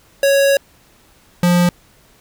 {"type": "tone pair in turn", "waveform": "square", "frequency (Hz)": [554.4, 176.04], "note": ["C#5", "F3"], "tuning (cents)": [0, 14], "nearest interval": "octave + minor sixth", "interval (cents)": 1986, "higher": "first", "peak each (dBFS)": -11, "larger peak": "neither", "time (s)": [[0.23, 0.57], [1.43, 1.69]], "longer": "first", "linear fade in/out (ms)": 2, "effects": ["pink hiss -51 dBFS RMS until 2.2 s"]}